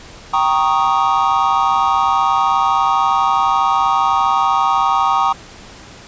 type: chord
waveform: triangle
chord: Eb dominant seventh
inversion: first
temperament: equal with one note detuned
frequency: 784 / 932.3 / 1108.7 / 1240.9 Hz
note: G5 / Bb5 / Db6 / Eb6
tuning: 0 / 0 / 0 / -5 cents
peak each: -16 dBFS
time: 0.33-5.33 s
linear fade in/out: 10 ms
effects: pink hiss -38 dBFS RMS until 6.07 s + resampled to 16000 Hz

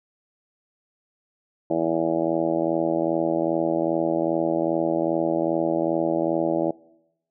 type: harmonic tone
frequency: 82.5 Hz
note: E2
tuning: 2 cents sharp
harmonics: 2 / 3 / 4 / 5 / 6 / 7 / 8 / 9 / 10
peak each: -34 / -33 / -24 / -33 / -31 / -26 / -28 / -34 / -36 dBFS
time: 1.7-6.71 s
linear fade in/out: 5 ms
effects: noise-tail reverb RT60 0.9 s tail -23 dB re dry

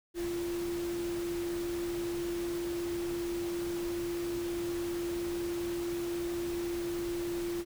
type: tone in noise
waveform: sine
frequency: 345 Hz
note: F4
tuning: 21 cents flat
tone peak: -32 dBFS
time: 0.14-7.65 s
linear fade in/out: 50 ms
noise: pink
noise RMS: -44 dBFS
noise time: 0.14-7.65 s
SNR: +9 dB
effects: none

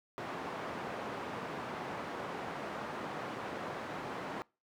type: band-pass noise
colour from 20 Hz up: white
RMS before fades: -41 dBFS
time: 0.18-4.42 s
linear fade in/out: 0 ms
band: 140 to 1100 Hz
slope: 12 dB/octave
effects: noise-tail reverb RT60 0.3 s tail -24 dB re dry

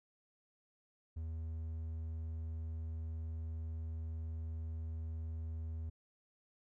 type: tone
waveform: triangle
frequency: 80.5 Hz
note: E2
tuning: 41 cents flat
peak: -37 dBFS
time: 1.16-5.9 s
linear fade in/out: 10 ms
effects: none

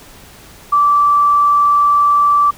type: tone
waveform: sine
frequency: 1163 Hz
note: D6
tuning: 17 cents flat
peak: -8 dBFS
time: 0.72-2.51 s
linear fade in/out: 10 ms
effects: pink hiss -40 dBFS RMS until 2.57 s

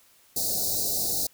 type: band-stop noise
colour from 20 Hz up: white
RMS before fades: -27 dBFS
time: 0.36-1.27 s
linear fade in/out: 5 ms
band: 790 to 3900 Hz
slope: 96 dB/octave
effects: white hiss -59 dBFS RMS until 1.33 s

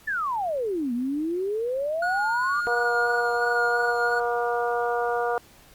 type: exponential two-way sweep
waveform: sine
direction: down then up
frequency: 1803 to 233.1 to 1219 Hz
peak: -24 dBFS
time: 0.07-2.61 s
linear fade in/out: 10 ms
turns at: 0.93 s
type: tone with vibrato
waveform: triangle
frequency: 1442 Hz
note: F#6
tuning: 45 cents flat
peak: -23 dBFS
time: 2.02-4.2 s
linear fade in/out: 5 ms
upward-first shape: sine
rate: 2.9 Hz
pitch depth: 19 cents each way
type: harmonic tone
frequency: 238.7 Hz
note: A#3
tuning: 41 cents sharp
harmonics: 2 / 3 / 4 / 5 / 6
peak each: -26 / -27 / -33 / -33 / -32 dBFS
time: 2.67-5.38 s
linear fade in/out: 0 ms
effects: pink hiss -53 dBFS RMS until 5.74 s + Opus 48 kbps

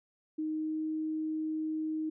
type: tone with pitch glide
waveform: sine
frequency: 311.1 to 313.1 Hz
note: D#4 to D#4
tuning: 0 to +11 cents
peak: -31 dBFS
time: 0.38-2.1 s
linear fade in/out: 10 ms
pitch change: +11 cents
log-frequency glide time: 0.48-0.84 s
effects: none

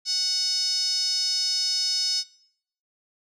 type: tone with band-pass filter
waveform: 5% pulse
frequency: 740 Hz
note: F#5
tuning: in tune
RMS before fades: -25 dBFS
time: 0.05-2.24 s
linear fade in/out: 50 ms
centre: 5000 Hz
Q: 9.1
effects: noise-tail reverb RT60 0.7 s tail -22 dB re dry

